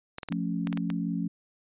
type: clicks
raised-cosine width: 0.3 ms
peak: -20 dBFS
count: 8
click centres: 0.184 / 0.232 / 0.287 / 0.324 / 0.672 / 0.728 / 0.774 / 0.902 s
type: chord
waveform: sine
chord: F augmented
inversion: none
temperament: equal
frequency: 174.61 / 220 / 277.2 Hz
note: F3 / A3 / C#4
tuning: 0 / 0 / 0 cents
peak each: -30 / -33 / -33 dBFS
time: 0.3-1.28 s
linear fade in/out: 10 ms
effects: resampled to 8000 Hz